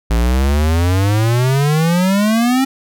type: exponential sweep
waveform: square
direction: up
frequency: 55 to 270.7 Hz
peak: -12 dBFS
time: 0.1-2.65 s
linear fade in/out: 10 ms
effects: none